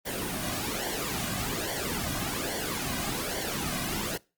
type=noise with flanger; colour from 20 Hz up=pink; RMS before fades=-32 dBFS; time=0.05-4.18 s; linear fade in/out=20 ms; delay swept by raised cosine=0.77 to 2.27 ms; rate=1.2 Hz; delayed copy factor=-0.7; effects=noise-tail reverb RT60 0.3 s tail -23 dB re dry + Opus 24 kbps